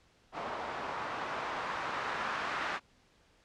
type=noise with low-pass filter sweep; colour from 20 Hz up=blue; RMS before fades=-37 dBFS; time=0.32-2.8 s; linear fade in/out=50 ms; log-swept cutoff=860 to 1400 Hz; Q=1.4; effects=pink hiss -66 dBFS RMS until 3.44 s + low-pass 6000 Hz 12 dB/octave